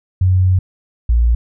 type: tone pair in turn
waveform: sine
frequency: 92.5 / 58.27 Hz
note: F#2 / A#1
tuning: 0 / 0 cents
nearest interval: minor sixth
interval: 800 cents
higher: first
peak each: -9 dBFS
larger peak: neither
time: 0.21-0.59 / 1.09-1.35 s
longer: first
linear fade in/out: 5 ms
effects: none